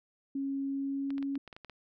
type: tone with pitch glide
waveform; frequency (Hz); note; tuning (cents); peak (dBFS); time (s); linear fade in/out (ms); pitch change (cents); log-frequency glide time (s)
sine; 274.4 to 276.8; C#4 to C#4; -17 to -2; -31; 0.35-1.38; 5; +15; 0.66-1.25
type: clicks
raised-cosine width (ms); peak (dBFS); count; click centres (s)
0.3; -31; 9; 1.105 / 1.181 / 1.227 / 1.355 / 1.477 / 1.528 / 1.565 / 1.647 / 1.697
effects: none

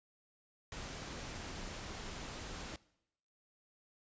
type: noise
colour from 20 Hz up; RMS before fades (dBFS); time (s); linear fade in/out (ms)
pink; -45; 0.72-2.76; 2
effects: noise-tail reverb RT60 0.8 s tail -21 dB re dry + resampled to 16000 Hz

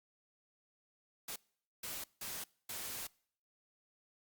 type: noise bursts at uneven times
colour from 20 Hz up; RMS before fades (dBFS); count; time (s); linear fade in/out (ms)
white; -43; 4; 1.28-1.36 / 1.83-2.04 / 2.21-2.44 / 2.69-3.07; 5
effects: noise-tail reverb RT60 0.6 s tail -25 dB re dry + Opus 48 kbps

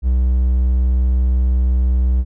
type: tone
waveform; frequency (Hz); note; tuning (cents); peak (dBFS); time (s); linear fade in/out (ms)
triangle; 62.8; B1; +30; -10; 0.02-2.25; 50
effects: none

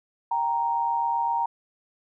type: tone pair together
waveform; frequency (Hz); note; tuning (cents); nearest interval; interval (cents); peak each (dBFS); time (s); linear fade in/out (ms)
sine; 784.6 / 932.3; G5 / A#5; +1 / 0; minor third; 299; -29 / -23; 0.31-1.46; 5
effects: none

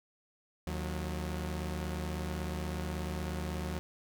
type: tone pair together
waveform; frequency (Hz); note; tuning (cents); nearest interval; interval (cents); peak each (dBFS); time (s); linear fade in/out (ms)
sawtooth; 76.4 / 181.71; D#2 / F#3; -31 / -31; octave + minor third; 1500; -32 / -35; 0.67-3.79; 0
effects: none

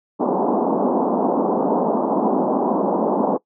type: band-pass noise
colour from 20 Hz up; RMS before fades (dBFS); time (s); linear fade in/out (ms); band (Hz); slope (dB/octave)
pink; -19; 0.19-3.38; 20; 200 to 980; 48
effects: noise-tail reverb RT60 0.1 s tail -21 dB re dry

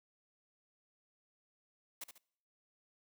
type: noise with echo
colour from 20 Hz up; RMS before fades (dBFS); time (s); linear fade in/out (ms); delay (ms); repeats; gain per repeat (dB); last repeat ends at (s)
white; -44; 2.01-2.04; 5; 71; 2; -8; 2.182
effects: noise-tail reverb RT60 0.7 s tail -25 dB re dry + high-pass 200 Hz 12 dB/octave

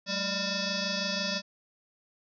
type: tone with frequency modulation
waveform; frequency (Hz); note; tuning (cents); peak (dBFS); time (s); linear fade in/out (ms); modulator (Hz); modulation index
sine; 2600; E7; -24; -28; 0.06-1.42; 50; 402; 7.1
effects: none

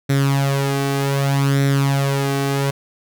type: tone with flanger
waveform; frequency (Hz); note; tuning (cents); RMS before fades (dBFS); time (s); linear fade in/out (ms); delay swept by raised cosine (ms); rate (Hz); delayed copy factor
sawtooth; 138.5; C#3; -1; -18; 0.09-2.71; 10; 0.52 to 2.62; 0.65; +0.65
effects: none

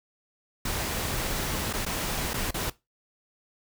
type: noise with dropouts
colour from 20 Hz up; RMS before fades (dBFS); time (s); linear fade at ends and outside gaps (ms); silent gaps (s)
pink; -30; 0.65-2.7; 5; 1.729-1.735 / 1.852-1.862 / 2.335-2.34 / 2.509-2.542
effects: noise-tail reverb RT60 0.2 s tail -18 dB re dry

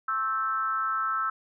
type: tone with frequency modulation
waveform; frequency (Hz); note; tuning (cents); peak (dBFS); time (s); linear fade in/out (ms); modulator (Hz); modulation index
sine; 1318.5; E6; 0; -25; 0.08-1.3; 5; 235; 0.66
effects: none

